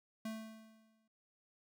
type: tone with exponential decay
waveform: square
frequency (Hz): 220.6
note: A3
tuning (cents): +5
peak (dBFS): -39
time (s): 0.25-1.08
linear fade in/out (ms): 5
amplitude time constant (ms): 180
effects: none